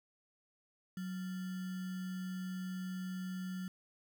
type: tone with sample-and-hold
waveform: sine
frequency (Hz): 185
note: F#3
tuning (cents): 0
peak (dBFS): -38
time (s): 0.97-3.68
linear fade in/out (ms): 2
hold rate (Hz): 1575
effects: none